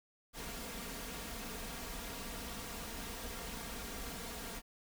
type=noise with comb filter; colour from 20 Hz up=pink; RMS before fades=-44 dBFS; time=0.33-4.62 s; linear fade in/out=50 ms; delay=4.3 ms; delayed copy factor=+0.6; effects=none